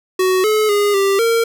square tone with pitch steps, 372.4 / 429.6 / 410.3 / 393.3 / 459.6 Hz, F#4 / A4 / G#4 / G4 / A#4, +11 / -41 / -21 / +6 / -25 cents, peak -13 dBFS, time 0.19-1.44 s, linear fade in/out 5 ms, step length 250 ms, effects none

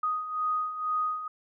sine beating tone pair, 1244.5 / 1246.6 Hz, D#6 / D#6, 0 / +3 cents, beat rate 2.1 Hz, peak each -34 / -28 dBFS, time 0.03-1.28 s, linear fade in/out 5 ms, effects none

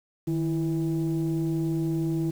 sine tone pair together, 155.56 / 329.6 Hz, D#3 / E4, 0 / 0 cents, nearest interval octave + minor second, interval 1300 cents, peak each -25 dBFS, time 0.27-2.31 s, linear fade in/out 10 ms, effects tanh soft clip ceiling -20 dBFS + 8-bit

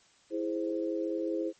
sine chord, E augmented, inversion none, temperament equal, 329.6 / 415.3 / 523.3 Hz, E4 / G#4 / B#4, 0 / 0 / 0 cents, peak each -32 / -36 / -35 dBFS, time 0.3-1.53 s, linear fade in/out 50 ms, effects white hiss -63 dBFS RMS until 1.59 s + MP3 32 kbps

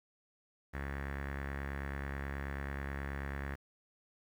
sawtooth tone with low-pass filter, 69.3 Hz, C#2, in tune, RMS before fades -40 dBFS, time 0.73-3.56 s, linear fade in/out 20 ms, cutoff 1800 Hz, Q 4.9, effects 10-bit

